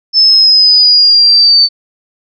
sine linear sweep, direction down, 5270 to 4531 Hz, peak -3 dBFS, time 0.13-1.69 s, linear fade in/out 50 ms, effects none

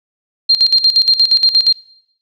sine tone with tremolo, 4191 Hz, C8, 2 cents sharp, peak -6 dBFS, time 0.49-1.73 s, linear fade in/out 10 ms, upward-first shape square, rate 8.5 Hz, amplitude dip 75%, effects noise-tail reverb RT60 0.8 s tail -23 dB re dry

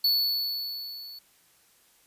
square tone with level ramp, 4435 Hz, C#8, in tune, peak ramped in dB -20 to -42 dBFS, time 0.04-1.19 s, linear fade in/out 5 ms, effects white hiss -62 dBFS RMS until 2.06 s + resampled to 32000 Hz

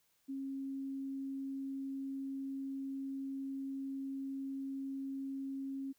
sine tone, 271.1 Hz, C#4, 38 cents flat, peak -38 dBFS, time 0.28-5.93 s, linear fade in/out 20 ms, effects white hiss -75 dBFS RMS until 5.98 s

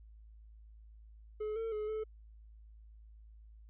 triangle tone with pitch steps, 427 / 451.3 / 425 / 434.5 Hz, G#4 / A4 / G#4 / A4, +48 / +44 / +40 / -22 cents, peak -33 dBFS, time 1.4-2.04 s, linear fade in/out 10 ms, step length 160 ms, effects added 54 Hz sine -53 dBFS peak until 3.69 s + resampled to 8000 Hz

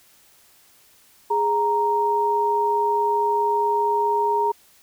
sine tone pair together, 415.3 / 932.3 Hz, G#4 / A#5, 0 / 0 cents, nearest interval octave + major second, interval 1400 cents, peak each -23 / -19 dBFS, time 1.3-4.52 s, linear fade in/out 10 ms, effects white hiss -55 dBFS RMS until 4.82 s

